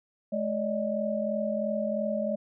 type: tone cluster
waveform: sine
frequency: 213.5 / 577 / 620 Hz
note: G#3 / D5 / D#5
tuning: +48 / -31 / -6 cents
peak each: -31 dBFS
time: 0.32-2.36 s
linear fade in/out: 10 ms
effects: none